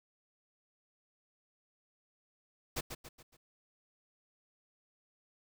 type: noise with echo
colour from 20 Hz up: pink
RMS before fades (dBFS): -36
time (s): 2.76-2.81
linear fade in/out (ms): 10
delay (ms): 140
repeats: 4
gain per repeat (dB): -7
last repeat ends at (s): 3.37
effects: none